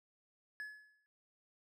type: tone with exponential decay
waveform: triangle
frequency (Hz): 1704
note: G#6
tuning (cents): +44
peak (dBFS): -38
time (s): 0.6-1.06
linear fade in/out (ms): 0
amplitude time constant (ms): 100
effects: none